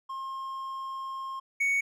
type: tone pair in turn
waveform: triangle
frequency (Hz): 1068 / 2228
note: C6 / C#7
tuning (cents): +35 / +8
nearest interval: octave + minor second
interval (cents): 1273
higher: second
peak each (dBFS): -32 / -22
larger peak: second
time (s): 0.09-1.4 / 1.6-1.81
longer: first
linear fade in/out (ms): 10
effects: none